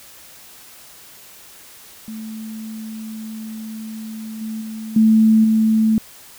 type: tone with level steps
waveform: sine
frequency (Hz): 220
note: A3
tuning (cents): 0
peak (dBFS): -28 / -24 / -27 / -9 / -12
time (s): 2.08-5.98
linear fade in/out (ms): 0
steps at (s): 4.41 / 4.61 / 4.96 / 5.44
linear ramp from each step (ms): 5
effects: white hiss -43 dBFS RMS until 6.38 s